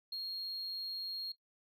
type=tone; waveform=sine; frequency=4261 Hz; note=C8; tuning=31 cents sharp; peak=-35 dBFS; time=0.12-1.32 s; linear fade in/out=5 ms; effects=noise-tail reverb RT60 0.1 s tail -21 dB re dry + tanh soft clip ceiling -37 dBFS